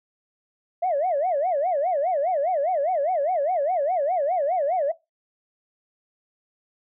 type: tone with vibrato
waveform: sine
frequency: 645 Hz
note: E5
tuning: 38 cents flat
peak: -19 dBFS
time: 0.82-4.92 s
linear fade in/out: 10 ms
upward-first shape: sine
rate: 4.9 Hz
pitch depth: 270 cents each way
effects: noise-tail reverb RT60 0.2 s tail -19 dB re dry + tanh soft clip ceiling -16 dBFS